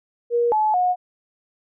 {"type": "tone with pitch steps", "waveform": "sine", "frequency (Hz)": [475.1, 859, 725], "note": ["A#4", "A5", "F#5"], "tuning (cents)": [33, -42, -35], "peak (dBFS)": -16, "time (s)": [0.3, 0.96], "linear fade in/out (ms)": 50, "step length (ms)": 220, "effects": []}